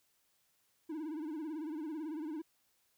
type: tone with vibrato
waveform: triangle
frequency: 310.8 Hz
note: D#4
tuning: 2 cents flat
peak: -36 dBFS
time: 0.89-2.42 s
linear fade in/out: 10 ms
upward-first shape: sine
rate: 18 Hz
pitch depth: 110 cents each way
effects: white hiss -75 dBFS RMS until 2.97 s